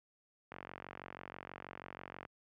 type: click train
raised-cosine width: 0.5 ms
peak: -30 dBFS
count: 81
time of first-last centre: 0.52-2.252 s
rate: 46.2 Hz
effects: high-pass 80 Hz 12 dB/octave